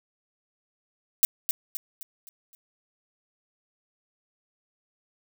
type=noise with echo; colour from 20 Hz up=violet; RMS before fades=-18 dBFS; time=1.23-1.25 s; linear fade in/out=0 ms; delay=260 ms; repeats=5; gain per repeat=-7 dB; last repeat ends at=2.55 s; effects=none